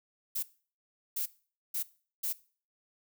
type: noise bursts at uneven times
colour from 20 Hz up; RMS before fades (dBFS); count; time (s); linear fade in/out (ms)
violet; -33; 4; 0.35-0.43 / 1.16-1.26 / 1.74-1.83 / 2.23-2.33; 10
effects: noise-tail reverb RT60 0.4 s tail -19 dB re dry